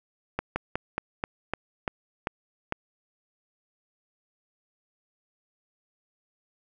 slowing click train, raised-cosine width 0.5 ms, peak -12 dBFS, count 9, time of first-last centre 0.39-2.724 s, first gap 170 ms, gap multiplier 1.15, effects none

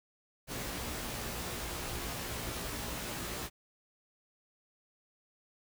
pink noise with comb filter, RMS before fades -39 dBFS, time 0.47-3.5 s, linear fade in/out 50 ms, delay 17 ms, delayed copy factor +0.7, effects none

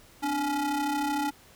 square ring-modulated tone, 277.2 Hz, C#4, in tune, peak -24 dBFS, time 0.22-1.31 s, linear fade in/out 20 ms, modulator 571 Hz, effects pink hiss -55 dBFS RMS until 1.55 s

